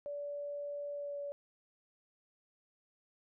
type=tone with pitch glide; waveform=sine; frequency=577 to 571.4 Hz; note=D5 to D5; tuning=-31 to -48 cents; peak=-38 dBFS; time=0.06-1.32 s; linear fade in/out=0 ms; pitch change=-17 cents; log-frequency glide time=0.93-1.19 s; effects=none